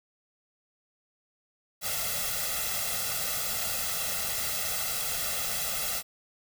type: noise with comb filter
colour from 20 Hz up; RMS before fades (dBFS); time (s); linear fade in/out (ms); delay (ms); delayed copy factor
white; -31; 1.81-6.03; 50; 1.5; +0.95
effects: none